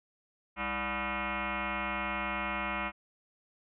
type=tone with frequency modulation; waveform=sine; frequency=587.3 Hz; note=D5; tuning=in tune; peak=-31 dBFS; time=0.56-2.92 s; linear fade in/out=50 ms; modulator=263 Hz; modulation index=7.7; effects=none